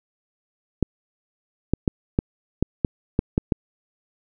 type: clicks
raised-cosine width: 3 ms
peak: -5 dBFS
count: 9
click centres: 0.827 / 1.736 / 1.878 / 2.189 / 2.626 / 2.848 / 3.191 / 3.379 / 3.522 s
effects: none